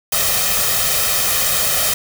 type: noise with comb filter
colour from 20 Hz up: white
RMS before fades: -17 dBFS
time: 0.12-1.94 s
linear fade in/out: 5 ms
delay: 1.6 ms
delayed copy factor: +0.7
effects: none